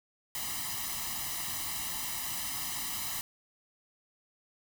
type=noise with comb filter; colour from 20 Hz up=white; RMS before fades=-36 dBFS; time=0.35-3.21 s; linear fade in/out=0 ms; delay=1 ms; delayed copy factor=+0.9; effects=none